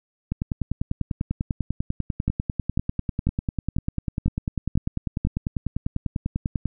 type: two click trains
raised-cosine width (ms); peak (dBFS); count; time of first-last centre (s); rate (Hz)
5; -10 / -12; 7 / 65; 2.28-5.25 / 0.32-6.657; 2.02 / 10.1
effects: none